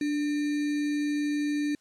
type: tone with sample-and-hold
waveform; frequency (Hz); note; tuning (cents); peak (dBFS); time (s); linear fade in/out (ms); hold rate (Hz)
sine; 293.7; D4; 0; -25; 0.01-1.75; 2; 2100
effects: white hiss -66 dBFS RMS until 1.8 s + low-pass 7000 Hz 12 dB/octave